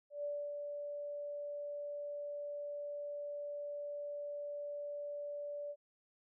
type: tone with ADSR envelope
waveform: sine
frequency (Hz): 581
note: D5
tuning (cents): -19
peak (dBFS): -36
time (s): 0.1-5.76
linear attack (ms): 140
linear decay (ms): 280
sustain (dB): -4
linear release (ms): 54
effects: none